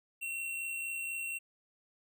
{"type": "tone with amplitude modulation", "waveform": "square", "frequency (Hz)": 2726, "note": "F7", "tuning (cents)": -43, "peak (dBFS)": -35, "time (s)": [0.21, 1.39], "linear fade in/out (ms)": 20, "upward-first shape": "sine", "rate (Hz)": 64.1, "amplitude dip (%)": 30, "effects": []}